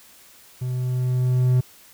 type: tone with level ramp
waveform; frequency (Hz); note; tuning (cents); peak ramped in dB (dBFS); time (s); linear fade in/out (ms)
triangle; 126.4; B2; +41; -22 to -12; 0.61-1.61; 10
effects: white hiss -50 dBFS RMS until 1.93 s